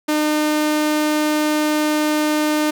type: tone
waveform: sawtooth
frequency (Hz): 303.4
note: D#4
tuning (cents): -44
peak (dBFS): -12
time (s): 0.08-2.71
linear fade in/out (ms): 10
effects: none